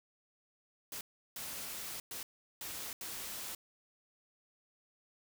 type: noise bursts at uneven times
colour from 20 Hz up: white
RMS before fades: -43 dBFS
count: 5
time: 0.92-1.01 / 1.36-2 / 2.11-2.23 / 2.61-2.93 / 3.01-3.55 s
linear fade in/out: 2 ms
effects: none